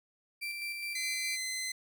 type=tone with tremolo; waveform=35% pulse; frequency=2349 Hz; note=D7; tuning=in tune; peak=-33 dBFS; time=0.41-1.37 s; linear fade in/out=20 ms; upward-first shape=square; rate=4.8 Hz; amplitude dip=30%
type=tone; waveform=15% pulse; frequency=2047 Hz; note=C7; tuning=38 cents flat; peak=-28 dBFS; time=0.95-1.72 s; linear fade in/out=5 ms
effects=none